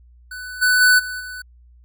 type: tone with level steps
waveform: square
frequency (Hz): 1495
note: F#6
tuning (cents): +17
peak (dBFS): -31 / -14 / -11 / -27 / -31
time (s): 0.31-1.42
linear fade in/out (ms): 5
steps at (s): 0.61 / 0.8 / 0.98 / 1.19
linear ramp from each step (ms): 20
effects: added 60 Hz sine -46 dBFS peak until 1.84 s